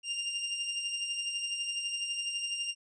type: beating tone pair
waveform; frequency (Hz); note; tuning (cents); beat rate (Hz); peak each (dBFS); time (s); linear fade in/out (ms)
sawtooth; 2794 / 2806; F7 / F7; 0 / +8; 12; -30 / -37; 0.03-2.75; 50
effects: resampled to 22050 Hz